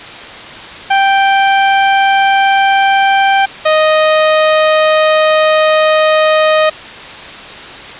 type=tone pair in turn; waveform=sawtooth; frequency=784 / 622.3 Hz; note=G5 / D#5; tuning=0 / 0 cents; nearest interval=major third; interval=400 cents; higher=first; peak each=-3 dBFS; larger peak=neither; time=0.9-3.46 / 3.65-6.7 s; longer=second; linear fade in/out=10 ms; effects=white hiss -28 dBFS RMS until 7.99 s + resampled to 8000 Hz